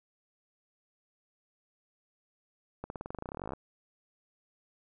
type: accelerating click train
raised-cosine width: 1 ms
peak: -24 dBFS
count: 23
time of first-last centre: 2.84-3.535 s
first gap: 61 ms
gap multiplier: 0.93
effects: none